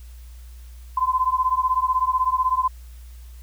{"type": "beating tone pair", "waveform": "sine", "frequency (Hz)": [1017, 1033], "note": ["C6", "C6"], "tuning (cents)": [-50, -22], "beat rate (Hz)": 16, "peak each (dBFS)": [-21, -21], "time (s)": [0.97, 2.68], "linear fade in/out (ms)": 5, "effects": ["added 60 Hz sine -38 dBFS peak until 3.42 s", "white hiss -55 dBFS RMS until 3.42 s"]}